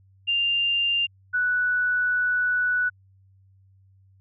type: tone pair in turn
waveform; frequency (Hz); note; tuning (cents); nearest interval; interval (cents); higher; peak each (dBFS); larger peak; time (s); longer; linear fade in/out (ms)
sine; 2794 / 1480.1; F7 / F#6; 0 / 0; major seventh; 1100; first; -20; neither; 0.27-1.07 / 1.33-2.9; second; 20
effects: added 96 Hz sine -54 dBFS peak until 4.2 s